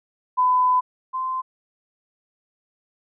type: tone pair in turn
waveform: sine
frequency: 1005 / 1035.6 Hz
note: B5 / C6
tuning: +30 / -18 cents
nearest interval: minor second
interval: 52 cents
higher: second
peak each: -15 / -23 dBFS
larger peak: first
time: 0.37-0.81 / 1.13-1.42 s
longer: first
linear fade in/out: 20 ms
effects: none